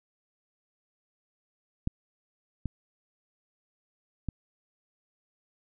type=clicks; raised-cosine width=5 ms; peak=-15 / -19 / -19 dBFS; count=3; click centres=1.874 / 2.657 / 4.287 s; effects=none